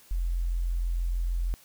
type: tone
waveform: sine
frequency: 43.19 Hz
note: F1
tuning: 18 cents flat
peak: -25 dBFS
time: 0.11-1.54 s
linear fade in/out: 0 ms
effects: white hiss -56 dBFS RMS until 1.64 s